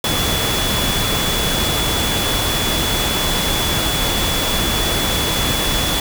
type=tone in noise; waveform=sine; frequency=3423 Hz; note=A7; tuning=48 cents flat; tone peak=-22 dBFS; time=0.04-6 s; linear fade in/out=2 ms; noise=pink; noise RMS=-19 dBFS; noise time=0.04-6 s; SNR=-6 dB; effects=none